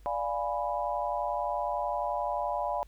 sine chord, D diminished seventh, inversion none, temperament equal, 587.3 / 698.5 / 830.6 / 987.8 Hz, D5 / F5 / Ab5 / Cb6, 0 / 0 / 0 / 0 cents, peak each -34 dBFS, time 0.06-2.83 s, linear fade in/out 0 ms, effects added 50 Hz sine -50 dBFS peak until 2.87 s + pink hiss -66 dBFS RMS until 2.87 s

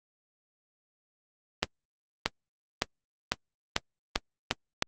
accelerating click train, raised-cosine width 0.2 ms, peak -6 dBFS, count 8, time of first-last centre 1.63-4.824 s, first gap 630 ms, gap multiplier 0.89, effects Opus 24 kbps

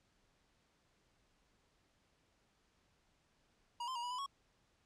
square tone with pitch steps, 954 / 1037 / 949 / 977 / 1000 / 1107 Hz, A#5 / C6 / A#5 / B5 / B5 / C#6, +40 / -16 / +31 / -19 / +21 / -3 cents, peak -40 dBFS, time 3.8-4.262 s, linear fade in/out 5 ms, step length 77 ms, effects pink hiss -75 dBFS RMS until 4.85 s + low-pass 7000 Hz 12 dB/octave

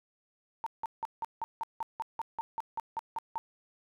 sine tone bursts, 909 Hz, A#5, 44 cents flat, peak -31 dBFS, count 15, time 0.64-3.38 s, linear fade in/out 0 ms, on 24 ms, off 170 ms, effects 12-bit

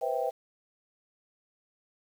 sine chord, C major seventh, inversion third, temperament just, 490.5 / 523.3 / 654.1 / 784.9 Hz, B4 / C5 / E5 / G5, -12 / 0 / -14 / +2 cents, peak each -33 dBFS, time 0.01-0.31 s, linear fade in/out 20 ms, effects 9-bit

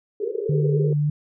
white band-pass noise, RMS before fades -26 dBFS, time 0.2-0.93 s, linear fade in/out 5 ms, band 390 to 460 Hz, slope 96 dB/octave
sine tone with vibrato, 148.5 Hz, D3, 20 cents sharp, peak -18 dBFS, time 0.49-1.1 s, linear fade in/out 5 ms, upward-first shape sine, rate 3.6 Hz, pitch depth 14 cents each way
effects none

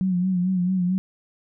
sine tone with vibrato, 182.9 Hz, F#3, 20 cents flat, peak -19 dBFS, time 0.01-0.98 s, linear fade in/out 0 ms, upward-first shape sine, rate 4.5 Hz, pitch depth 60 cents each way, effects none

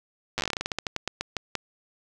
slowing click train, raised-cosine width 0.2 ms, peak -10 dBFS, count 21, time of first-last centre 0.38-1.553 s, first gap 8 ms, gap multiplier 1.18, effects none

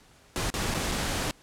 pink noise with dropouts, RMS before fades -29 dBFS, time 0.36-1.31 s, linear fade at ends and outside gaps 0 ms, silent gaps 0.502-0.54 / 0.741-0.746 / 0.915-0.919 s, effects pink hiss -57 dBFS RMS until 1.42 s + low-pass 10000 Hz 12 dB/octave

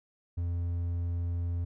triangle tone, 86.3 Hz, F2, 20 cents flat, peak -27 dBFS, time 0.37-1.65 s, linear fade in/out 10 ms, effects none

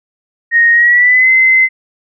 sine tone with pitch glide, 1864.7 to 2057 Hz, A#6 to C7, 0 to -30 cents, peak -5 dBFS, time 0.51-1.69 s, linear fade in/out 50 ms, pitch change +170 cents, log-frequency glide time 0.72-1.3 s, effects none

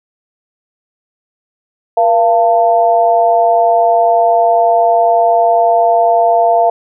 sine tone with amplitude modulation, 686 Hz, F5, 31 cents flat, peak -3 dBFS, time 1.97-6.7 s, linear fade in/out 5 ms, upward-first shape sine, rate 210 Hz, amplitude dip 85%, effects none

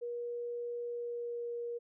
sine tone with pitch glide, 478.1 to 474 Hz, A#4 to A#4, +44 to +29 cents, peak -36 dBFS, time 0.01-1.79 s, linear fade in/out 20 ms, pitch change -15 cents, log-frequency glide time 0.83-1.52 s, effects none

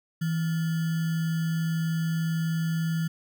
sine tone with sample-and-hold, 163.4 Hz, E3, 15 cents flat, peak -24 dBFS, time 0.21-3.08 s, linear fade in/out 10 ms, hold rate 1575 Hz, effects none

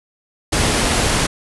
pink low-pass noise, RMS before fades -17 dBFS, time 0.52-1.27 s, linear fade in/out 10 ms, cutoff 11000 Hz, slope 96 dB/octave, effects none

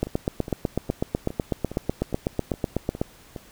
two click trains, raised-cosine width 2 ms, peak -9 / -20 dBFS, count 25 / 9, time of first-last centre 0.03-3.015 / 0.07-3.362 s, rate 8.04 / 2.43 Hz, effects pink hiss -51 dBFS RMS until 3.51 s

